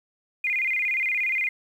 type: tone with vibrato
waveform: sine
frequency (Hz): 2257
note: C#7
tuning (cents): +31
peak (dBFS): -22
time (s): 0.44-1.49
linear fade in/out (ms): 5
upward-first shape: square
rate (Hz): 17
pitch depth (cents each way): 140
effects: 9-bit